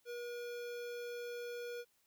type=tone with notch filter; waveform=square; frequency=480.2 Hz; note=B4; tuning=49 cents flat; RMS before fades=-44 dBFS; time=0.05-1.85 s; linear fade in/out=50 ms; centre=8700 Hz; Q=1.6; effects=white hiss -75 dBFS RMS until 2.06 s